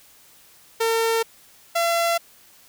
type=tone pair in turn; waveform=sawtooth; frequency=454 / 678.1 Hz; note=A#4 / E5; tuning=-46 / +49 cents; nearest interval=perfect fifth; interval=695 cents; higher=second; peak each=-15 dBFS; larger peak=neither; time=0.8-1.23 / 1.75-2.18 s; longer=neither; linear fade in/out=10 ms; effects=white hiss -52 dBFS RMS until 2.68 s